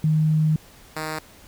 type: tone pair in turn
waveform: sine / 5% pulse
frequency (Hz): 155.56 / 156.15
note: D#3 / D#3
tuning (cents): 0 / +7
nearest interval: unison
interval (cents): 7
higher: second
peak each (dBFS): -16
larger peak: neither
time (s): 0.04-0.56 / 0.96-1.19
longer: first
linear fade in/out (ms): 2
effects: pink hiss -49 dBFS RMS until 1.47 s